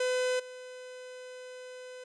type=tone with level steps; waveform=45% pulse; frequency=505 Hz; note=B4; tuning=39 cents sharp; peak=-27 / -43 dBFS; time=0-2.04 s; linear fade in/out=5 ms; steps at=0.39 s; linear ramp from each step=10 ms; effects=resampled to 22050 Hz